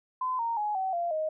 sine tone with pitch steps, 1021 / 925.5 / 838.9 / 760.5 / 689.4 / 624.9 Hz, C6 / A#5 / G#5 / F#5 / F5 / D#5, -43 / -13 / +17 / +47 / -23 / +7 cents, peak -27 dBFS, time 0.21-1.29 s, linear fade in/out 5 ms, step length 180 ms, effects none

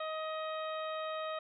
harmonic tone, 629 Hz, D#5, 19 cents sharp, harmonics 1 / 2 / 3 / 4 / 5 / 6, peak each -38 / -40 / -49 / -51 / -52 / -50 dBFS, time 0-1.39 s, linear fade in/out 5 ms, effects none

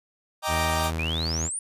sawtooth chord, Eb major seventh, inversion none, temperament equal, 622.3 / 784 / 932.3 / 1174.7 Hz, Eb5 / G5 / Bb5 / D6, 0 / 0 / 0 / 0 cents, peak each -26 dBFS, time 0.42-0.92 s, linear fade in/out 50 ms
sawtooth tone, 80.9 Hz, E2, 32 cents flat, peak -23 dBFS, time 0.47-1.5 s, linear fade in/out 50 ms
blue noise with exponential decay, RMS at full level -31 dBFS, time 0.84-0.92 s, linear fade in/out 2 ms, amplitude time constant 17 ms
sine exponential sweep, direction up, 2345 to 9700 Hz, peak -28 dBFS, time 0.99-1.59 s, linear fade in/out 2 ms
effects resampled to 32000 Hz

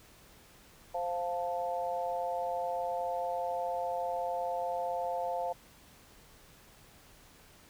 sine chord, F major, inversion second, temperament equal, 523.3 / 698.5 / 880 Hz, C5 / F5 / A5, 0 / 0 / 0 cents, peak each -36 / -34 / -38 dBFS, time 0.94-5.53 s, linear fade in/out 10 ms, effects pink hiss -58 dBFS RMS until 7.69 s

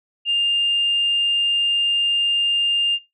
sine tone, 2806 Hz, F7, 8 cents sharp, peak -15 dBFS, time 0.25-2.99 s, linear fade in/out 50 ms, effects noise-tail reverb RT60 0.2 s tail -18 dB re dry + tanh soft clip ceiling -11 dBFS

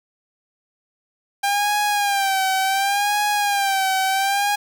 sawtooth tone with vibrato, 796 Hz, G5, 26 cents sharp, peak -14 dBFS, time 1.43-4.56 s, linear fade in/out 10 ms, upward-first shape sine, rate 0.69 Hz, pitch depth 75 cents each way, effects 8-bit

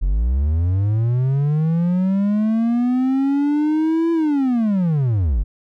triangle linear two-way sweep, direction up then down, 41.79 to 336 to 41.79 Hz, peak -13 dBFS, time 0.01-5.44 s, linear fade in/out 20 ms, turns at 4.12 s, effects none

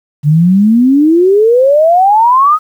sine exponential sweep, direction up, 142.6 to 1283 Hz, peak -4 dBFS, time 0.23-2.59 s, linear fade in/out 50 ms, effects 7-bit

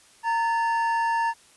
triangle tone pair together, 921 / 1738.6 Hz, A#5 / A6, -21 / -21 cents, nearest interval major seventh, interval 1100 cents, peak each -20 / -28 dBFS, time 0.23-1.34 s, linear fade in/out 50 ms, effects white hiss -55 dBFS RMS until 1.56 s + resampled to 24000 Hz

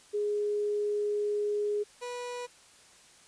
sine / 30% pulse tone pair in turn, 415.3 / 489.1 Hz, G#4 / B4, 0 / -17 cents, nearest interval minor third, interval 283 cents, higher second, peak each -27 / -33 dBFS, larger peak first, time 0.13-1.84 / 2.01-2.47 s, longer first, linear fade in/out 20 ms, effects white hiss -57 dBFS RMS until 3.27 s + resampled to 22050 Hz

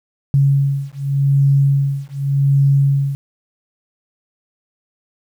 sine beating tone pair, 138.59 / 139.45 Hz, C#3 / C#3, 0 / +11 cents, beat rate 0.86 Hz, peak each -15 dBFS, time 0.34-3.15 s, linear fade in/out 0 ms, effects 8-bit

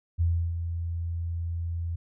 sine tone with ADSR envelope, 84.5 Hz, E2, 43 cents sharp, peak -20 dBFS, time 0.18-1.96 s, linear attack 30 ms, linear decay 320 ms, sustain -8 dB, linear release 8 ms, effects none

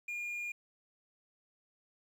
triangle tone, 2420 Hz, D#7, 49 cents flat, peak -35 dBFS, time 0.08-0.52 s, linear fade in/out 5 ms, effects 11-bit

